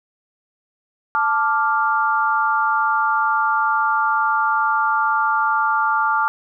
sine chord, D minor, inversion second, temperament equal, 880 / 1174.7 / 1396.9 Hz, A5 / D6 / F6, 0 / 0 / 0 cents, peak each -20 dBFS, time 1.15-6.28 s, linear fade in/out 0 ms, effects none

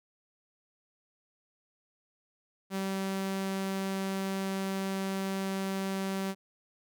sawtooth tone, 193 Hz, G3, 27 cents flat, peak -27 dBFS, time 2.7-6.35 s, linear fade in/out 50 ms, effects none

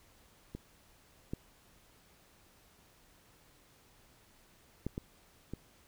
clicks, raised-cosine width 3 ms, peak -28 / -23 / -22 / -24 / -26 dBFS, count 5, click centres 0.55 / 1.335 / 4.866 / 4.979 / 5.536 s, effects pink hiss -64 dBFS RMS until 5.87 s

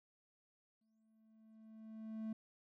triangle tone with exponential growth, 220 Hz, A3, in tune, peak -37 dBFS, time 0.81-2.33 s, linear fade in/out 5 ms, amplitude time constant 330 ms, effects none

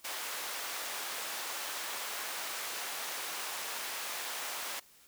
pink high-pass noise, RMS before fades -39 dBFS, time 0.04-4.8 s, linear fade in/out 10 ms, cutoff 790 Hz, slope 12 dB/octave, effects white hiss -61 dBFS RMS until 5.07 s

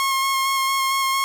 sawtooth tone with vibrato, 1079 Hz, C#6, 47 cents flat, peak -15 dBFS, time 0-1.24 s, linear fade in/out 0 ms, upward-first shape square, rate 4.4 Hz, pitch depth 12 cents each way, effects none

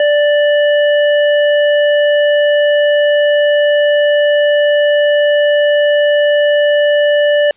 square tone, 587.3 Hz, D5, in tune, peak -9 dBFS, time 0-7.51 s, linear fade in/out 2 ms, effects white hiss -52 dBFS RMS until 7.56 s + resampled to 8000 Hz

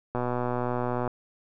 click train, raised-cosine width 1 ms, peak -15 dBFS, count 115, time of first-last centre 0.15-1.077 s, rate 123 Hz, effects none

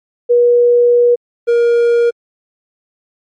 sine / triangle tone pair in turn, 481.9 / 472.3 Hz, B4 / A#4, -43 / +23 cents, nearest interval unison, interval 34 cents, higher first, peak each -6 dBFS, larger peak neither, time 0.29-1.16 / 1.47-2.11 s, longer first, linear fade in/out 20 ms, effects MP3 48 kbps

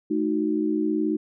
sine chord, D# diminished, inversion second, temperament equal with one note detuned, 217 / 311.1 / 370 Hz, A3 / D#4 / F#4, -24 / 0 / 0 cents, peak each -28 / -23 / -28 dBFS, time 0.1-1.17 s, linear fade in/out 10 ms, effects none

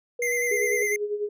sine tone, 483.6 Hz, B4, 36 cents flat, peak -27 dBFS, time 0.19-0.83 s, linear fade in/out 5 ms
square tone with vibrato, 2070 Hz, C7, 19 cents flat, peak -25 dBFS, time 0.22-0.96 s, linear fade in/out 2 ms, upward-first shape square, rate 10 Hz, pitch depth 31 cents each way
sine tone with tremolo, 415.3 Hz, G#4, in tune, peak -23 dBFS, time 0.51-1.29 s, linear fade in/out 5 ms, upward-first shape sine, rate 10 Hz, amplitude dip 65%
effects none

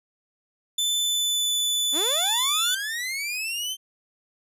sawtooth tone with pitch glide, 3520 to 3486 Hz, A7 to A7, 0 to -17 cents, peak -19 dBFS, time 0.78-2.75 s, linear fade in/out 5 ms, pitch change -17 cents, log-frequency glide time 0.96-1.54 s
sawtooth linear sweep, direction up, 246.9 to 3136 Hz, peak -24 dBFS, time 1.92-3.77 s, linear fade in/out 50 ms
effects resampled to 32000 Hz

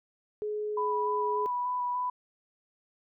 sine tone with pitch glide, 422.2 to 419.8 Hz, G#4 to G#4, +29 to +19 cents, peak -30 dBFS, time 0.42-1.46 s, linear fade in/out 0 ms, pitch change -10 cents, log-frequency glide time 0.7-1.19 s
sine tone with vibrato, 987.8 Hz, B5, in tune, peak -28 dBFS, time 0.77-2.1 s, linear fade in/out 5 ms, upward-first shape square, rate 3.4 Hz, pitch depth 11 cents each way
effects none

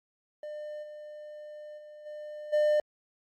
triangle tone with level steps, 601 Hz, D5, 40 cents sharp, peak -35 / -40 / -44 / -37 / -20 dBFS, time 0.43-2.8 s, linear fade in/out 2 ms, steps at 0.82 / 1.77 / 2.05 / 2.52 s, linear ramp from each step 20 ms, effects Opus 48 kbps

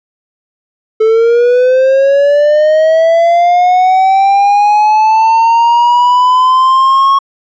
triangle linear sweep, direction up, 435.4 to 1100 Hz, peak -3 dBFS, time 1-7.19 s, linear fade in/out 10 ms, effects resampled to 16000 Hz

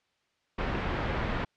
pink low-pass noise, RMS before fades -31 dBFS, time 0.58-1.45 s, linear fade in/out 10 ms, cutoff 2400 Hz, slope 12 dB/octave, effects white hiss -73 dBFS RMS until 1.56 s + low-pass 4000 Hz 12 dB/octave

